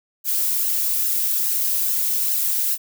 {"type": "noise with flanger", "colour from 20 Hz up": "violet", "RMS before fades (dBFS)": -21, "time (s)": [0.24, 2.78], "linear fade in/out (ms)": 50, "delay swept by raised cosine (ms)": [0.85, 3.45], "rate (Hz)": 2.4, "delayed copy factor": -0.7, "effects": []}